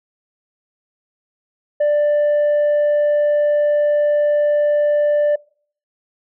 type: tone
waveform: sine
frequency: 590 Hz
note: D5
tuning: 8 cents sharp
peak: -10 dBFS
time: 1.8-5.36 s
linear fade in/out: 10 ms
effects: noise-tail reverb RT60 0.5 s tail -25 dB re dry + tanh soft clip ceiling -12 dBFS